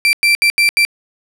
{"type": "tone bursts at uneven times", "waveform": "35% pulse", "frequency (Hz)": 2349, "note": "D7", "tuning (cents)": 0, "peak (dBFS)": -7, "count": 5, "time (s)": [[0.05, 0.13], [0.23, 0.35], [0.42, 0.5], [0.58, 0.69], [0.77, 0.85]], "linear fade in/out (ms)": 0, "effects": ["low-pass 11000 Hz 12 dB/octave"]}